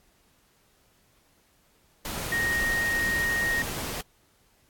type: tone in noise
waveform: sine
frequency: 1864.7 Hz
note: A#6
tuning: in tune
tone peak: -24 dBFS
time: 2.32-3.62 s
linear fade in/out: 2 ms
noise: pink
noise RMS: -33 dBFS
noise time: 2.05-4.01 s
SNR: +6 dB
effects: pink hiss -64 dBFS RMS until 4.69 s + AAC 64 kbps